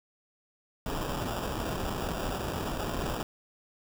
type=noise with sample-and-hold; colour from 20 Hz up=pink; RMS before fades=-33 dBFS; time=0.86-3.23 s; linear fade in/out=2 ms; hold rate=2100 Hz; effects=none